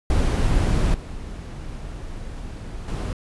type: noise with level steps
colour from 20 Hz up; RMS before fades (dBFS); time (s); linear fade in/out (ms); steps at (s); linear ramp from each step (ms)
brown; -19 / -33 / -26; 0.1-3.13; 2; 0.94 / 2.88; 2
effects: resampled to 24000 Hz